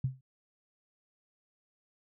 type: tone with exponential decay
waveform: sine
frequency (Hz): 130.81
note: C3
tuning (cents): 0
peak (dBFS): -24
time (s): 0.04-0.21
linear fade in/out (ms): 5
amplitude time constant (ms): 36
effects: none